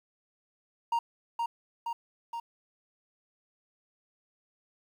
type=tone with echo; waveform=triangle; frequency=932.3 Hz; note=A#5; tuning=in tune; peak=-23 dBFS; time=0.92-0.99 s; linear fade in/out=5 ms; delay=470 ms; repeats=3; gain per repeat=-3 dB; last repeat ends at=2.4 s; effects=10-bit